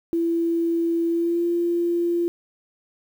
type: tone with pitch glide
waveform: sine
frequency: 335.2 to 344 Hz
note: E4 to F4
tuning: +29 to -26 cents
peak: -19 dBFS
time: 0.13-2.28 s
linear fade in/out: 0 ms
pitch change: +45 cents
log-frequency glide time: 1.07-1.46 s
effects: 8-bit